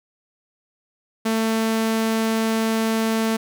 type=tone; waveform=sawtooth; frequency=223 Hz; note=A3; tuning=23 cents sharp; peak=-15 dBFS; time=1.25-3.37 s; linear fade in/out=10 ms; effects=none